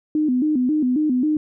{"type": "tone with vibrato", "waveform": "sine", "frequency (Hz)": 277.2, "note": "C#4", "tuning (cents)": 0, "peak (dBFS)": -16, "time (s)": [0.15, 1.37], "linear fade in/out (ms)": 2, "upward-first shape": "square", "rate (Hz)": 3.7, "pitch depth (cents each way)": 170, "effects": []}